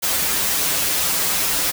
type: noise with comb filter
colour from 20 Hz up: white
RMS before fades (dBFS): -20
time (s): 0.02-1.72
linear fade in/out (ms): 20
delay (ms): 8.4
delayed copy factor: -0.85
effects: none